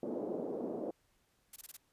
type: band-pass noise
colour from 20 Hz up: pink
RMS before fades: -39 dBFS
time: 0.03-0.91 s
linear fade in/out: 2 ms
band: 250 to 570 Hz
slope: 24 dB/octave
type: noise bursts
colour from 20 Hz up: blue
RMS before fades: -47 dBFS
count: 5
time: 1.53-1.769 s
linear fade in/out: 5 ms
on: 31 ms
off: 21 ms
effects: pink hiss -74 dBFS RMS until 1.92 s + resampled to 32000 Hz